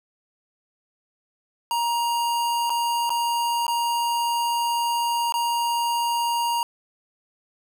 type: tone with dropouts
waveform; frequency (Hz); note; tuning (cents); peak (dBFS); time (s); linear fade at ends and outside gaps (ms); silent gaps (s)
square; 942; A#5; +18; -22; 1.71-6.63; 1; 2.696-2.702 / 3.094-3.103 / 3.667-3.68 / 5.323-5.34
effects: none